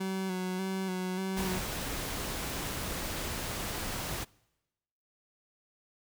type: tone with vibrato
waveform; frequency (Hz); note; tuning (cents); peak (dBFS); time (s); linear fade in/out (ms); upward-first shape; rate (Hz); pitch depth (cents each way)
30% pulse; 187.3; F#3; +21; -29; 0-1.59; 10; square; 1.7; 28
type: noise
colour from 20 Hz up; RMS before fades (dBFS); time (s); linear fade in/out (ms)
pink; -36; 1.36-4.25; 20
effects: noise-tail reverb RT60 1.0 s tail -25 dB re dry